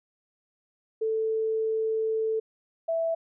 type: tone pair in turn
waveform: sine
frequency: 441.8 / 658.9 Hz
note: A4 / E5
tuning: +7 / -1 cents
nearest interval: perfect fifth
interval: 692 cents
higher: second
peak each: -24 dBFS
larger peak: neither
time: 1.01-2.4 / 2.88-3.15 s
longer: first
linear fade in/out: 10 ms
effects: none